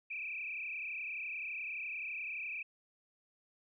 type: tone with frequency modulation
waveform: sine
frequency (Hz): 2470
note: D#7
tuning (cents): -13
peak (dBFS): -38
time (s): 0.1-2.63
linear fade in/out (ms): 10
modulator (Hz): 31.7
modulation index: 4.5
effects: none